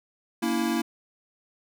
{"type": "chord", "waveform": "square", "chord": "A# diminished", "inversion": "none", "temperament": "equal with one note detuned", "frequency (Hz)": [233.1, 283.7, 329.6], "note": ["A#3", "C#4", "E4"], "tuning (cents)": [0, 40, 0], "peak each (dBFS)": [-28, -32, -28], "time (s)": [0.42, 0.82], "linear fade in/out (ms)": 10, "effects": []}